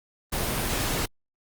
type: noise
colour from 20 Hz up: pink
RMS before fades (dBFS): -27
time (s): 0.32-1.06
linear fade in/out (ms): 10
effects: Opus 24 kbps